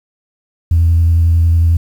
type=tone with vibrato; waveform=sine; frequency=83.5 Hz; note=E2; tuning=23 cents sharp; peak=-6 dBFS; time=0.71-1.77 s; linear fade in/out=5 ms; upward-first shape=triangle; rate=11 Hz; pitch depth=21 cents each way; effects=tanh soft clip ceiling -4 dBFS + 7-bit